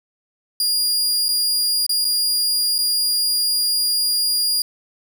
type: tone with dropouts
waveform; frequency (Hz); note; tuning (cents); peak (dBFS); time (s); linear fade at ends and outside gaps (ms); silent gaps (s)
sawtooth; 4838; D#8; -49; -14; 0.6-4.62; 2; 1.284-1.288 / 1.865-1.893 / 2.046-2.05 / 2.782-2.787
effects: 8-bit